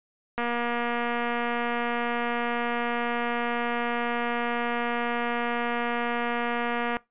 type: click train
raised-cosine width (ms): 0.5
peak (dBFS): -14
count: 1569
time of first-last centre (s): 0.38-6.968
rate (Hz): 238
effects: noise-tail reverb RT60 0.2 s tail -22 dB re dry + resampled to 8000 Hz